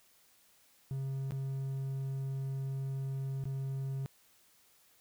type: tone with dropouts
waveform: triangle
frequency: 135 Hz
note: C#3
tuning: 45 cents flat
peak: -32 dBFS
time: 0.91-4.06 s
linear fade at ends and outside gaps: 0 ms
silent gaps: 1.308-1.32 / 3.44-3.454 s
effects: white hiss -66 dBFS RMS until 5 s